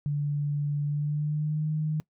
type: tone with pitch glide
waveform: sine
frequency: 145.6 to 154.26 Hz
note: D3 to D#3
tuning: -15 to -15 cents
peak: -25 dBFS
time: 0.06-2 s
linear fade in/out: 0 ms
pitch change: +100 cents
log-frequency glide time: 0.84-1.69 s
effects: noise-tail reverb RT60 0.1 s tail -22 dB re dry